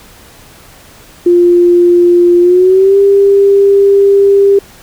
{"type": "tone with pitch glide", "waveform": "sine", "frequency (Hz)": [350.2, 397.7], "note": ["F4", "G4"], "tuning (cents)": [5, 25], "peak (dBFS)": -3, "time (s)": [1.26, 4.59], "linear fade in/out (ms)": 5, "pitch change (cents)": 220, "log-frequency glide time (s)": [2.41, 2.98], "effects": ["pink hiss -38 dBFS RMS until 4.82 s"]}